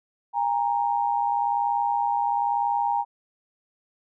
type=tone pair together; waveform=sine; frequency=811.3 / 932.3 Hz; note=G#5 / A#5; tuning=-41 / 0 cents; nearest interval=major second; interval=241 cents; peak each=-24 dBFS; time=0.33-3.05 s; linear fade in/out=50 ms; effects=none